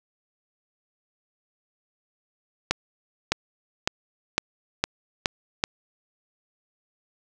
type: accelerating click train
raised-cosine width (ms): 0.2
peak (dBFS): -3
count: 7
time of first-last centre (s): 2.71-5.639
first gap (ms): 610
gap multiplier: 0.91
effects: none